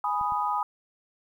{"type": "chord", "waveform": "sine", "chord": "G# minor", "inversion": "none", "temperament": "equal", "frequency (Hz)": [830.6, 987.8, 1244.5], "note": ["G#5", "B5", "D#6"], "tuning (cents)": [0, 0, 0], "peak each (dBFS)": -29, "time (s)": [0.04, 0.63], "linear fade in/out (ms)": 2}
{"type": "clicks", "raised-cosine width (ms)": 5, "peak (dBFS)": -34, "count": 2, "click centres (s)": [0.212, 0.322]}
{"effects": ["10-bit"]}